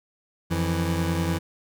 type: tone pair together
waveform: 25% pulse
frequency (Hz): 87.46 / 164.81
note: F2 / E3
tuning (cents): +3 / 0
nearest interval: major seventh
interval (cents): 1097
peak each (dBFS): -22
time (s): 0.5-1.39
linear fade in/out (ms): 20
effects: none